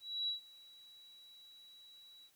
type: tone with ADSR envelope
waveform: sine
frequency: 3906 Hz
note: B7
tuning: 20 cents flat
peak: -33 dBFS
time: 0-2.31 s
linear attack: 280 ms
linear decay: 120 ms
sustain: -23 dB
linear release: 61 ms
effects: white hiss -71 dBFS RMS until 2.35 s